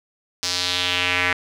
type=tone with band-pass filter sweep; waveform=square; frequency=89.8 Hz; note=F2; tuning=49 cents sharp; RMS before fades=-22 dBFS; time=0.43-1.33 s; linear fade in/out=0 ms; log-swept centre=5200 to 2000 Hz; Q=2.7; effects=none